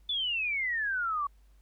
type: exponential sweep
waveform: sine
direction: down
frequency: 3520 to 1117 Hz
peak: -28 dBFS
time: 0.09-1.27 s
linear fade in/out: 5 ms
effects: added 50 Hz sine -56 dBFS peak until 1.61 s + pink hiss -72 dBFS RMS until 1.61 s